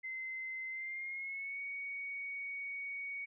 sine tone with pitch glide, 2064 to 2238 Hz, C7 to C#7, -24 to +16 cents, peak -39 dBFS, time 0.03-3.26 s, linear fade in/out 20 ms, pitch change +140 cents, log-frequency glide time 0.7-1.61 s, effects none

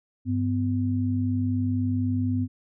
sine tone pair together, 100 / 252 Hz, G2 / B3, +35 / +35 cents, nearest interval octave + major third, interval 1600 cents, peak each -25 dBFS, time 0.25-2.48 s, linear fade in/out 50 ms, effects none

